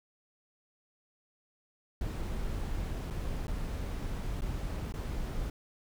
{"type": "noise with dropouts", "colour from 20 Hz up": "brown", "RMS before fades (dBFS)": -35, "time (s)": [2.01, 5.5], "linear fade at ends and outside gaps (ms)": 2, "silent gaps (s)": [[3.102, 3.107], [3.47, 3.48], [4.409, 4.419], [4.924, 4.939]], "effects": []}